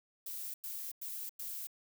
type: noise bursts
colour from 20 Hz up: violet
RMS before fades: -42 dBFS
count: 4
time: 0.26-1.671 s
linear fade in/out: 5 ms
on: 280 ms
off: 97 ms
effects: none